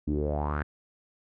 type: tone with low-pass filter sweep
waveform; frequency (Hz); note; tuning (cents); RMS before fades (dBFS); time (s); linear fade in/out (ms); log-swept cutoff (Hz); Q
sawtooth; 73.8; D2; +9; -29; 0.07-0.63; 10; 260 to 1700; 5.7
effects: none